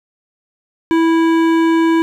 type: tone with hard clipping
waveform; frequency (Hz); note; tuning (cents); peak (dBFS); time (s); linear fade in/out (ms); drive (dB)
sine; 328.4; E4; -6; -12; 0.91-2.02; 0; 14
effects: none